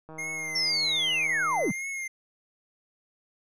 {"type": "click train", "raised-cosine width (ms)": 1, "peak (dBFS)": -31, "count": 256, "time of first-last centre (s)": [0.09, 1.704], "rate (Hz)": 158}
{"type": "tone with vibrato", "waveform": "square", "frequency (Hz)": 2119, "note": "C7", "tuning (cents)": 21, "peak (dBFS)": -32, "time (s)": [0.18, 2.08], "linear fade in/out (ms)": 10, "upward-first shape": "triangle", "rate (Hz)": 1.9, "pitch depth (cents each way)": 68}
{"type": "linear sweep", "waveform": "sine", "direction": "down", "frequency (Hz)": [5520, 120], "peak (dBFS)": -24, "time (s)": [0.55, 1.72], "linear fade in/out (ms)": 10}
{"effects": ["low-pass 12000 Hz 12 dB/octave"]}